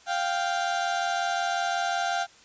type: tone pair together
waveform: 30% pulse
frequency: 698.5 / 784 Hz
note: F5 / G5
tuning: 0 / 0 cents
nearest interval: major second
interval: 200 cents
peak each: -25 / -26 dBFS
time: 0.06-2.27 s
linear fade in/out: 50 ms
effects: white hiss -54 dBFS RMS until 2.44 s + resampled to 16000 Hz